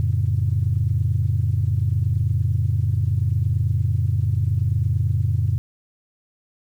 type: chord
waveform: sine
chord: F augmented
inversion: none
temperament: equal with one note detuned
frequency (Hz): 89.24 / 110 / 138.59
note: F2 / A2 / C#3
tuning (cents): +38 / 0 / 0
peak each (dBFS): -21 / -20 / -24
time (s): 0-5.58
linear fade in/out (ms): 0
effects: tanh soft clip ceiling -9 dBFS + 9-bit